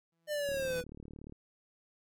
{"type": "tone with exponential growth", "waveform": "sawtooth", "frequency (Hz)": 166.1, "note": "E3", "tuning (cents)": 13, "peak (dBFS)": -38, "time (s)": [0.12, 0.81], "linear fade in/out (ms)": 5, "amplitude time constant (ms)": 150}
{"type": "linear sweep", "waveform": "square", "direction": "down", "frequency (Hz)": [607, 488.6], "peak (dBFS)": -33, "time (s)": [0.27, 0.84], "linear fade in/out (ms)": 50}
{"type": "click train", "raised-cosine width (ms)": 3, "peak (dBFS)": -35, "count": 32, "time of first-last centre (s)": [0.49, 1.323], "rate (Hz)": 37.2}
{"effects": []}